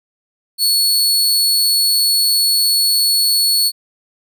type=tone; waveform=sawtooth; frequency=4403 Hz; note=C#8; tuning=13 cents flat; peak=-9 dBFS; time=0.58-3.72 s; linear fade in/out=50 ms; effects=none